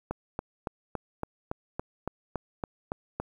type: click train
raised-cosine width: 1 ms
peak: -17 dBFS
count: 12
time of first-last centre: 0.11-3.2 s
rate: 3.56 Hz
effects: 9-bit

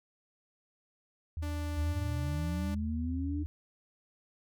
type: tone with vibrato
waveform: sine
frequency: 80.1 Hz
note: E2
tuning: 49 cents flat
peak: -33 dBFS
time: 1.37-3.46 s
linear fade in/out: 0 ms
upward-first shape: sine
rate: 20 Hz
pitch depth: 36 cents each way
type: tone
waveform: sawtooth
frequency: 293.7 Hz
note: D4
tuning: in tune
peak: -36 dBFS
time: 1.42-2.75 s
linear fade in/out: 10 ms
type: linear sweep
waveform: sine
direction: up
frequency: 66.2 to 301.8 Hz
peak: -34 dBFS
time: 1.75-3.44 s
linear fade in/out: 20 ms
effects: none

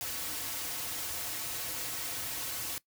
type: noise with comb filter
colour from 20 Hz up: white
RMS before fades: -37 dBFS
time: 0.01-2.78 s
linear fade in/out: 0 ms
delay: 5 ms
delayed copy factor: -0.8
effects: noise-tail reverb RT60 0.1 s tail -20 dB re dry

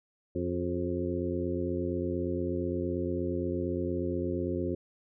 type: harmonic tone with a mistuned harmonic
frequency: 88.6 Hz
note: F2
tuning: 25 cents sharp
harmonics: 1 / 2 / 3 / 4 / 5 / 6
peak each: -36 / -38 / -35 / -33 / -39 / -39 dBFS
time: 0.35-4.75 s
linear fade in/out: 5 ms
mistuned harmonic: 5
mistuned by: -50 cents
effects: none

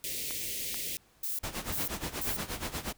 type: band-stop noise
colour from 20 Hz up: white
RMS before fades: -36 dBFS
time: 0.04-0.97 s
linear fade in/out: 0 ms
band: 560 to 2000 Hz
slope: 48 dB/octave
type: clicks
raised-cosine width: 0.3 ms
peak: -24 dBFS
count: 2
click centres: 0.308 / 0.744 s
type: noise bursts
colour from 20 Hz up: violet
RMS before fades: -34 dBFS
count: 3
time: 1.23-2.37 s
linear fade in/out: 5 ms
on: 160 ms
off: 330 ms
type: noise with tremolo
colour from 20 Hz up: pink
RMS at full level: -34 dBFS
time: 1.43-2.93 s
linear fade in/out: 10 ms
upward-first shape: sine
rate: 8.4 Hz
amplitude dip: 80%
effects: pink hiss -64 dBFS RMS until 2.97 s

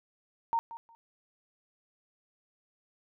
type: tone with echo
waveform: sine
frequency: 921 Hz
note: A#5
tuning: 21 cents flat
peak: -25 dBFS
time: 0.53-0.59 s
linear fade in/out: 0 ms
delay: 180 ms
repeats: 2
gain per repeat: -15 dB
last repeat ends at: 0.95 s
effects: none

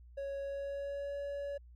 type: tone with pitch glide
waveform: triangle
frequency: 554.4 to 566.4 Hz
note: C#5 to C#5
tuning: 0 to +37 cents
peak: -35 dBFS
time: 0.17-1.58 s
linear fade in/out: 10 ms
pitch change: +37 cents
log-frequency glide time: 0.4-1.16 s
effects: added 60 Hz sine -53 dBFS peak until 1.75 s

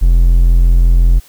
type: tone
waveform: triangle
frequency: 42.83 Hz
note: F1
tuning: 33 cents flat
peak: -3 dBFS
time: 0.01-1.2 s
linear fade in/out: 20 ms
effects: white hiss -44 dBFS RMS until 1.28 s

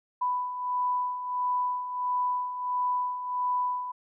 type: beating tone pair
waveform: sine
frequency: 992 / 993.5 Hz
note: B5 / B5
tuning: +7 / +10 cents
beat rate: 1.5 Hz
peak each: -34 / -27 dBFS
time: 0.21-3.92 s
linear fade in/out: 10 ms
effects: none

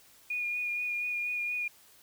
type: tone with vibrato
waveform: sine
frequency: 2442 Hz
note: D#7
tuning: 33 cents flat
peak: -30 dBFS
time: 0.3-1.68 s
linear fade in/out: 5 ms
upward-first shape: sine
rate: 4.2 Hz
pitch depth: 19 cents each way
effects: white hiss -59 dBFS RMS until 2.02 s

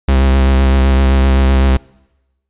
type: tone with vibrato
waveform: 45% pulse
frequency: 66.6 Hz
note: C2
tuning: 31 cents sharp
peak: -8 dBFS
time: 0.08-1.77 s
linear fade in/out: 5 ms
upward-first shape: sine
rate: 7.8 Hz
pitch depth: 27 cents each way
effects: noise-tail reverb RT60 1.0 s tail -25 dB re dry + resampled to 8000 Hz

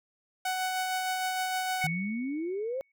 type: tone with tremolo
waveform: sawtooth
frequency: 745 Hz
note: F#5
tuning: 12 cents sharp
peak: -24 dBFS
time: 0.45-1.87 s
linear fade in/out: 5 ms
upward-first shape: sine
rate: 6.5 Hz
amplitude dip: 25%
type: tone with exponential decay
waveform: sine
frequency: 2221 Hz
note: C#7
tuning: 3 cents sharp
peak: -29 dBFS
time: 1.81-2.92 s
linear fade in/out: 5 ms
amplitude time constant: 240 ms
type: exponential sweep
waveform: sine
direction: up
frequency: 151.8 to 548 Hz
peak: -30 dBFS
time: 1.84-2.81 s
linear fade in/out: 0 ms
effects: none

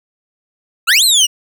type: exponential two-way sweep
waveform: 25% pulse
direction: up then down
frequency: 1248 to 4301 to 2807 Hz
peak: -4 dBFS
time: 0.87-1.27 s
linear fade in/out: 20 ms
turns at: 1.04 s
effects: none

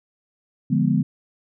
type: chord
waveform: sine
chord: D diminished seventh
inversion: none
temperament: equal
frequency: 146.83 / 174.61 / 207.7 / 246.9 Hz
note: D3 / F3 / Ab3 / Cb4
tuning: 0 / 0 / 0 / 0 cents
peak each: -22 dBFS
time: 0.7-1.03 s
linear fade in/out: 10 ms
effects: none

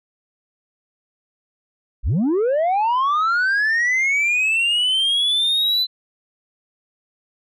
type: linear sweep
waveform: sine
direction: up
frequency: 31.39 to 4048 Hz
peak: -13 dBFS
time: 2.03-5.87 s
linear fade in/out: 50 ms
effects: tanh soft clip ceiling -15 dBFS

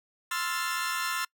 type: chord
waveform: sawtooth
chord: F major seventh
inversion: second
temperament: equal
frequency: 1046.5 / 1318.5 / 1396.9 / 1760 Hz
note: C6 / E6 / F6 / A6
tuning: 0 / 0 / 0 / 0 cents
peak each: -31 dBFS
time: 0.31-1.25 s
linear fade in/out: 5 ms
effects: noise-tail reverb RT60 0.1 s tail -25 dB re dry

